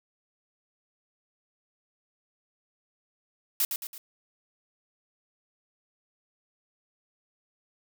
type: noise with echo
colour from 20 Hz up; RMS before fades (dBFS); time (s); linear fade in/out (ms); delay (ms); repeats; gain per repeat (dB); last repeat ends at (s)
blue; -25; 3.6-3.65; 2; 110; 3; -6; 3.98
effects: none